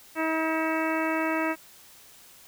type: harmonic tone with a mistuned harmonic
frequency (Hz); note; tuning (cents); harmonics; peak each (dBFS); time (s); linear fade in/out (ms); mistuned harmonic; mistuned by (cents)
319.6; D#4; +47; 1 / 2 / 3 / 4 / 5 / 6 / 7 / 8; -28 / -31 / -33 / -34 / -35 / -36 / -36 / -37; 0.15-1.56; 50; 8; +58
effects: white hiss -52 dBFS RMS until 2.47 s